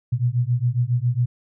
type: beating tone pair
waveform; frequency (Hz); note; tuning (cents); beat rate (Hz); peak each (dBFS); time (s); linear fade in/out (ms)
sine; 118.5 / 125.8; A#2 / B2; +29 / +32; 7.3; -21; 0.12-1.26; 10
effects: none